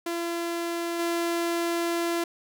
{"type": "tone with level steps", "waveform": "sawtooth", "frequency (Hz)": 340, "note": "F4", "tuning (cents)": -46, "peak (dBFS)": [-24, -21], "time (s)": [0.06, 2.24], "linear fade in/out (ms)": 5, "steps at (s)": 0.99, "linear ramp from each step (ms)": 5, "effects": []}